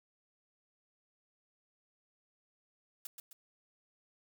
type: noise with echo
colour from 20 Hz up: blue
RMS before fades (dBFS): -43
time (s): 3.05-3.07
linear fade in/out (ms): 2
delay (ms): 130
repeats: 2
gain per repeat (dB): -5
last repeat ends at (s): 3.33
effects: none